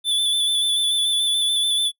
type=tone with vibrato; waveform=square; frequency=3490 Hz; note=A7; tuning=15 cents flat; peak=-18 dBFS; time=0.04-1.92 s; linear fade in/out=50 ms; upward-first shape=square; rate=6.9 Hz; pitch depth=22 cents each way; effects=noise-tail reverb RT60 0.1 s tail -22 dB re dry